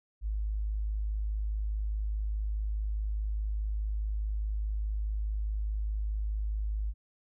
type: tone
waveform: sine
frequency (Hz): 52.4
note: G#1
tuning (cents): +16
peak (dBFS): -29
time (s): 0.21-6.94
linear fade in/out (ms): 50
effects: none